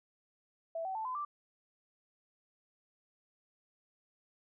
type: tone with pitch steps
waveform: sine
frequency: 659.3 / 761.7 / 880.1 / 1016.8 / 1174.7 Hz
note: E5 / G5 / A5 / C6 / D6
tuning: 0 / -50 / 0 / -50 / 0 cents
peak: -35 dBFS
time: 0.75-1.25 s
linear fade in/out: 5 ms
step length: 100 ms
effects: none